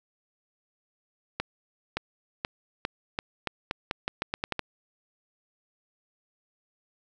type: accelerating click train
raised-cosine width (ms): 0.3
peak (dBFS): -12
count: 14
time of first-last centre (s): 1.4-4.593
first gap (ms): 570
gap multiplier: 0.84
effects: none